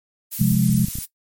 violet noise, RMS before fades -27 dBFS, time 0.31-1.06 s, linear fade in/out 20 ms
sine chord, F minor, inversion second, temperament equal, 130.81 / 174.61 / 207.7 Hz, C3 / F3 / Ab3, 0 / 0 / 0 cents, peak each -19 dBFS, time 0.39-0.86 s, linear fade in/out 20 ms
clicks, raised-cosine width 5 ms, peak -18 dBFS, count 10, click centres 0.416 / 0.518 / 0.549 / 0.695 / 0.744 / 0.795 / 0.845 / 0.884 / 0.955 / 0.986 s
effects noise-tail reverb RT60 0.1 s tail -17 dB re dry + MP3 64 kbps

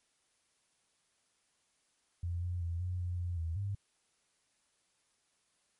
sine tone with pitch steps, 86.5 / 88.7 / 85 / 90.2 / 88.7 / 87.9 / 82 / 99.8 Hz, F2 / F2 / F2 / F#2 / F2 / F2 / E2 / G2, -16 / +27 / -46 / -44 / +27 / +12 / -9 / +32 cents, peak -33 dBFS, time 2.23-3.75 s, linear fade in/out 5 ms, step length 190 ms, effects white hiss -75 dBFS RMS until 5.79 s + MP3 48 kbps

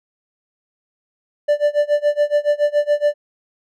triangle tone with tremolo, 588 Hz, D5, 2 cents sharp, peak -9 dBFS, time 1.48-3.14 s, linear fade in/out 10 ms, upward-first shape sine, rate 7.1 Hz, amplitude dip 95%, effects none

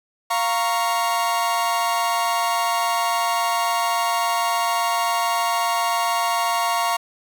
40% pulse chord, Bb minor, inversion second, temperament equal with one note detuned, 696 / 932.3 / 1108.7 Hz, F5 / Bb5 / Db6, -6 / 0 / 0 cents, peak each -23 dBFS, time 0.3-6.97 s, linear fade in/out 10 ms, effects none

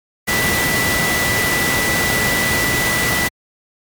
sine tone in noise, 1975.5 Hz, B6, in tune, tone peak -18 dBFS, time 0.27-3.29 s, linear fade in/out 20 ms, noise pink, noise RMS -18 dBFS, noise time 0.27-3.29 s, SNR -3 dB, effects high-pass 80 Hz 12 dB/octave + MP3 96 kbps

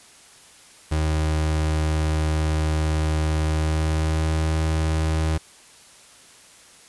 35% pulse tone with pitch glide, 77.78 to 79.05 Hz, D#2 to D#2, 0 to +28 cents, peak -18 dBFS, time 0.91-5.38 s, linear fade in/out 10 ms, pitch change +28 cents, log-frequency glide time 3.43-4.34 s, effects white hiss -49 dBFS RMS until 6.88 s + resampled to 24000 Hz

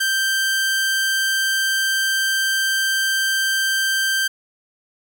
sawtooth tone, 1568 Hz, G6, in tune, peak -14 dBFS, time 0-4.28 s, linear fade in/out 10 ms, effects none

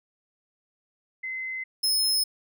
sine / sawtooth tone pair in turn, 2054 / 5176 Hz, C7 / E8, -33 / -32 cents, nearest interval octave + major third, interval 1601 cents, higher second, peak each -30 / -19 dBFS, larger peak second, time 1.23-1.64 / 1.83-2.24 s, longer neither, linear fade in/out 10 ms, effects none

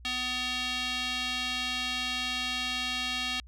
square tone with band-pass filter, 251.3 Hz, B3, 30 cents sharp, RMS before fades -32 dBFS, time 0.05-3.4 s, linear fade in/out 0 ms, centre 3300 Hz, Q 2.3, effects added 60 Hz sine -47 dBFS peak until 3.47 s

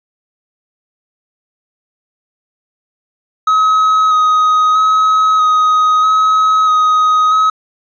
triangle tone with vibrato, 1266 Hz, D#6, 30 cents sharp, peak -6 dBFS, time 3.47-7.5 s, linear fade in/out 5 ms, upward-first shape square, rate 0.78 Hz, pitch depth 14 cents each way, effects resampled to 16000 Hz + 8-bit

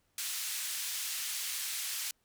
white band-pass noise, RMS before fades -37 dBFS, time 0.18-2.11 s, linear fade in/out 2 ms, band 2000 to 12000 Hz, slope 12 dB/octave, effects pink hiss -75 dBFS RMS until 2.24 s

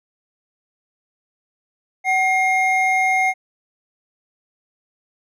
triangle tone pair together, 754.1 / 2133 Hz, F#5 / C7, +33 / +33 cents, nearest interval octave + tritone, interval 1800 cents, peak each -16 dBFS, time 2.04-3.34 s, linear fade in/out 50 ms, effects none

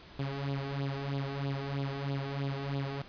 sawtooth tone with flanger, 138.59 Hz, C#3, in tune, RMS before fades -35 dBFS, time 0.19-3.02 s, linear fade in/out 5 ms, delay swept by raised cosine 0.24 to 2.64 ms, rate 3.1 Hz, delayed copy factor +0.75, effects pink hiss -52 dBFS RMS until 3.08 s + resampled to 11025 Hz

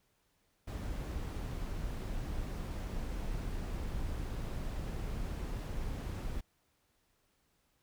brown noise, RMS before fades -38 dBFS, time 0.67-6.41 s, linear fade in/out 10 ms, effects pink hiss -75 dBFS RMS until 7.82 s

